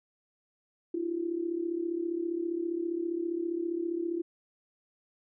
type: tone with amplitude modulation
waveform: sine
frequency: 339.7 Hz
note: F4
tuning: 48 cents flat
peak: -26 dBFS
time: 0.94-4.22 s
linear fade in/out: 5 ms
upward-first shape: sine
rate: 35 Hz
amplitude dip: 75%
effects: none